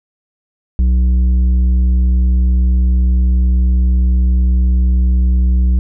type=tone with tanh clipping; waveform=sine; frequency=62.1 Hz; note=B1; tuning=10 cents sharp; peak=-10 dBFS; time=0.79-5.79 s; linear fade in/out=0 ms; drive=7 dB; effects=none